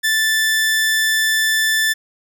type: tone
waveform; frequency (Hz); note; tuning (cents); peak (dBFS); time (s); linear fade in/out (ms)
sawtooth; 1760; A6; 0; -11; 0.03-1.94; 20
effects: none